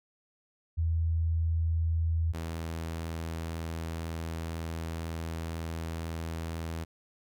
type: tone pair in turn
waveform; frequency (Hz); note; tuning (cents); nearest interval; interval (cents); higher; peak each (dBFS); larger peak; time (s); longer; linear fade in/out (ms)
sine / sawtooth; 82 / 82; E2 / E2; -9 / -9; unison; 0; neither; -25 / -30; first; 0.77-2.33 / 2.33-6.85; second; 20
effects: none